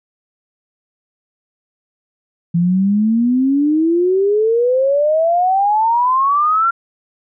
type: exponential sweep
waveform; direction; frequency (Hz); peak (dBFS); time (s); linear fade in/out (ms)
sine; up; 167.5 to 1385; -11; 2.54-6.71; 10
effects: none